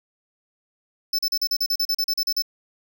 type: tone bursts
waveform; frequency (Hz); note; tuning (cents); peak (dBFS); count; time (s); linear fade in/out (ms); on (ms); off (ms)
square; 5274; E8; 0; -20; 14; 1.13-2.422; 5; 57; 38
effects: none